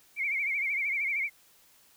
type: tone with vibrato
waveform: sine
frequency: 2229 Hz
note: C#7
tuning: 9 cents sharp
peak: -27 dBFS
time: 0.16-1.3 s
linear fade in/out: 50 ms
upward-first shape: triangle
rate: 13 Hz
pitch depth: 120 cents each way
effects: white hiss -61 dBFS RMS until 1.96 s